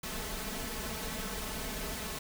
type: noise with comb filter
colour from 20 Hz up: pink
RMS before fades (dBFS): -38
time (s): 0.03-2.19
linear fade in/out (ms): 5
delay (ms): 4.6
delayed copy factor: +0.8
effects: none